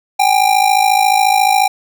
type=ring-modulated tone; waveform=square; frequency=793 Hz; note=G5; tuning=20 cents sharp; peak=-7 dBFS; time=0.19-1.68 s; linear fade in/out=10 ms; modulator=27.1 Hz; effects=none